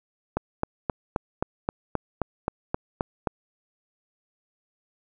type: click train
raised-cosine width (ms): 1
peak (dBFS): -10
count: 12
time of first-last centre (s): 0.37-3.272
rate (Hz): 3.79
effects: none